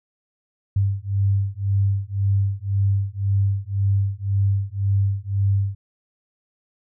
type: beating tone pair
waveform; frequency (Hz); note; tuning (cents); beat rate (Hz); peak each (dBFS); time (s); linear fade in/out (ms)
sine; 98 / 99.9; G2 / G2; 0 / +33; 1.9; -21; 0.76-5.75; 5
effects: none